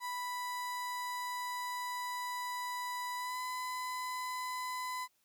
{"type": "tone with pitch glide", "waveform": "35% pulse", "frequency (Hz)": [987.8, 1007.4], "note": ["B5", "B5"], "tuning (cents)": [0, 34], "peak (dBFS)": -35, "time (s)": [0, 5.08], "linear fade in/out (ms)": 50, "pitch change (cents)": 34, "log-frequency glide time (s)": [3.17, 3.4], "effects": ["white hiss -75 dBFS RMS until 5.24 s"]}